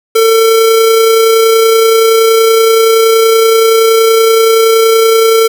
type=tone with amplitude modulation; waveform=square; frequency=450 Hz; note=A4; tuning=39 cents sharp; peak=-4 dBFS; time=0.15-5.48 s; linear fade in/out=10 ms; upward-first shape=sine; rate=30.6 Hz; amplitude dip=25%; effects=7-bit